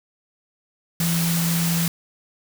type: tone in noise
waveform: sine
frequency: 168.3 Hz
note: E3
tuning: 36 cents sharp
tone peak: -20 dBFS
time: 1-1.88 s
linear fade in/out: 2 ms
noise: white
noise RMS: -26 dBFS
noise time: 1-1.88 s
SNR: +3 dB
effects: none